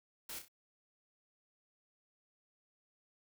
white noise with echo, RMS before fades -45 dBFS, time 0.29-0.39 s, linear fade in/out 5 ms, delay 31 ms, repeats 3, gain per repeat -7 dB, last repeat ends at 0.483 s, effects none

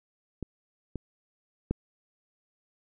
clicks, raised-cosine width 3 ms, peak -21 / -21 / -14 dBFS, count 3, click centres 0.427 / 0.957 / 1.71 s, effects none

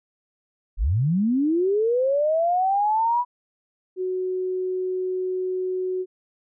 sine linear sweep, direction up, 34.65 to 987.8 Hz, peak -18 dBFS, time 0.77-3.25 s, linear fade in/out 50 ms
sine tone, 370 Hz, F#4, in tune, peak -23 dBFS, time 3.96-6.06 s, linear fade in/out 50 ms
effects none

